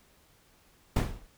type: noise with exponential decay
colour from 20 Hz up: brown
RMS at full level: -18 dBFS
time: 0.96-1.27 s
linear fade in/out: 5 ms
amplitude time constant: 66 ms
effects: pink hiss -63 dBFS RMS until 1.37 s